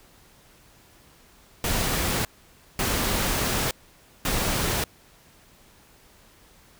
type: noise bursts at uneven times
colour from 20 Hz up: pink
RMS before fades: -25 dBFS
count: 3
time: 1.64-2.25 / 2.79-3.71 / 4.25-4.84 s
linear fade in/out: 2 ms
effects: pink hiss -55 dBFS RMS until 6.79 s